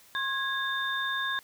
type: tone cluster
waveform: sine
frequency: 1071 / 1654 / 3617 Hz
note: C6 / G#6 / A7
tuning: +40 / -8 / +47 cents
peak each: -34 / -30 / -34 dBFS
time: 0.15-1.39 s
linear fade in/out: 0 ms
effects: white hiss -57 dBFS RMS until 1.43 s